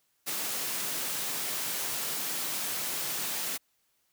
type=high-pass noise; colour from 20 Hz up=white; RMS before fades=-33 dBFS; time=0.26-3.58 s; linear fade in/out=20 ms; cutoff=120 Hz; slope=96 dB/octave; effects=white hiss -73 dBFS RMS until 4.12 s